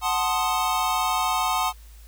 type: chord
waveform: square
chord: F# diminished seventh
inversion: none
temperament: equal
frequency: 740 / 880 / 1046.5 / 1244.5 Hz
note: F#5 / A5 / C6 / Eb6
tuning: 0 / 0 / 0 / 0 cents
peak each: -28 dBFS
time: 0.01-1.73 s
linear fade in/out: 50 ms
effects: added 54 Hz sine -43 dBFS peak until 2.07 s + white hiss -55 dBFS RMS until 2.07 s